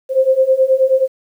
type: beating tone pair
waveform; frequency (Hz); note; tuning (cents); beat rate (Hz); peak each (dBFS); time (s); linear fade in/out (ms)
sine; 520 / 529.4; C5 / C5; -11 / +20; 9.4; -14 / -12; 0.09-1.08; 50
effects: 8-bit